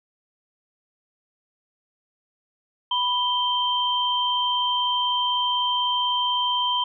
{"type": "tone pair together", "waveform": "sine", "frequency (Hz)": [987.8, 3136], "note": ["B5", "G7"], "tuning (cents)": [0, 0], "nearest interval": "octave + minor sixth", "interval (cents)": 2000, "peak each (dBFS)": -23, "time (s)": [2.91, 6.84], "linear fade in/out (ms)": 5, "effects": []}